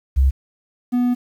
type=tone pair in turn; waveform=sine / triangle; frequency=66.8 / 245.7 Hz; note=C2 / B3; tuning=+36 / -9 cents; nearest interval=octave + major seventh; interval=2255 cents; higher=second; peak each=-11 / -13 dBFS; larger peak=first; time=0.16-0.31 / 0.92-1.15 s; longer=second; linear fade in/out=20 ms; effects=8-bit